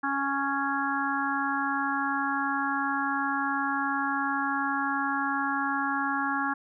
harmonic tone, 277.2 Hz, C#4, in tune, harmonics 1 / 3 / 4 / 5 / 6, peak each -32 / -32 / -32 / -32 / -32 dBFS, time 0.03-6.54 s, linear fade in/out 10 ms, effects none

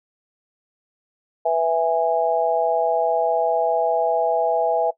sine chord, E major, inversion second, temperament just, 494.4 / 659.3 / 824.1 Hz, B4 / E5 / G#5, +2 / 0 / -14 cents, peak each -23 / -19 / -22 dBFS, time 1.45-4.91 s, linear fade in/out 10 ms, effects noise-tail reverb RT60 0.1 s tail -20 dB re dry

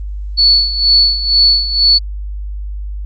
sine tone with tremolo, 4435 Hz, C#8, in tune, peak -5 dBFS, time 0.37-1.99 s, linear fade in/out 20 ms, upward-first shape sine, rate 2.1 Hz, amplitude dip 75%, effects added 50 Hz sine -20 dBFS peak until 3.05 s + Opus 32 kbps

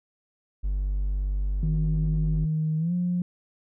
triangle tone, 48.78 Hz, G1, 8 cents flat, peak -21 dBFS, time 0.63-2.46 s, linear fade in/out 20 ms
sine tone with pitch glide, 156.4 to 177.59 Hz, D#3 to F3, +9 to +29 cents, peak -22 dBFS, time 1.63-3.22 s, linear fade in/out 2 ms, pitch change +220 cents, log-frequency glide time 2.78-2.93 s
effects tanh soft clip ceiling -17 dBFS

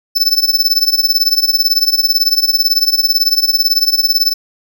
square tone with tremolo, 5274 Hz, E8, in tune, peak -6 dBFS, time 0.15-4.34 s, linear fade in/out 20 ms, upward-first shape triangle, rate 18 Hz, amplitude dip 95%, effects none

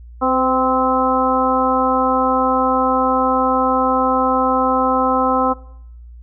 harmonic tone with a mistuned harmonic, 260 Hz, C4, 11 cents flat, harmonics 1 / 2 / 3 / 4 / 5, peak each -20 / -20 / -20 / -20 / -20 dBFS, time 0.21-5.54 s, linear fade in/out 20 ms, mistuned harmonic 2, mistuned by -21 cents, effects noise-tail reverb RT60 0.7 s tail -20 dB re dry + added 59 Hz sine -35 dBFS peak until 6.22 s

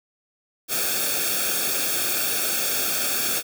white noise with comb filter, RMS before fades -24 dBFS, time 0.68-3.43 s, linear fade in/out 50 ms, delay 1 ms, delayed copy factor -0.85, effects none

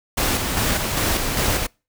pink noise with tremolo, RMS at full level -20 dBFS, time 0.17-1.67 s, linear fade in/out 10 ms, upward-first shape square, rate 2.5 Hz, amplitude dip 35%, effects noise-tail reverb RT60 0.3 s tail -26 dB re dry

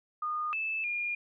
sine tone with pitch steps, 1224 / 2626 / 2418 Hz, D#6 / E7 / D7, -29 / -7 / +50 cents, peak -30 dBFS, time 0.22-1.15 s, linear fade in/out 5 ms, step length 310 ms, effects none

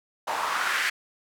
white noise with band-pass filter sweep, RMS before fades -27 dBFS, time 0.27-0.9 s, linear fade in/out 10 ms, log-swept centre 810 to 2000 Hz, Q 2.8, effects none

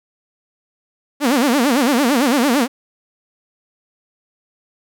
sawtooth tone with vibrato, 261.5 Hz, C4, 1 cent flat, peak -9 dBFS, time 1.2-2.68 s, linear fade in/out 50 ms, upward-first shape sine, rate 8.9 Hz, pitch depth 230 cents each way, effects none

